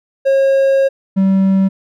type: tone pair in turn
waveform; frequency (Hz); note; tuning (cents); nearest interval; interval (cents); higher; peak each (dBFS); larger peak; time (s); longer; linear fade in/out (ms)
triangle; 542 / 192.46; C#5 / G3; -39 / -32; octave + tritone; 1793; first; -7; neither; 0.25-0.89 / 1.16-1.69; first; 20
effects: none